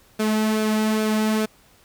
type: tone with flanger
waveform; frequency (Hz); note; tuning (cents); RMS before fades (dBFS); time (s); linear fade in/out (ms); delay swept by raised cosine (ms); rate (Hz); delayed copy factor
sawtooth; 216.4; A3; -29; -21; 0.19-1.46; 10; 1 to 2.9; 2.4; -0.5
effects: pink hiss -55 dBFS RMS until 1.84 s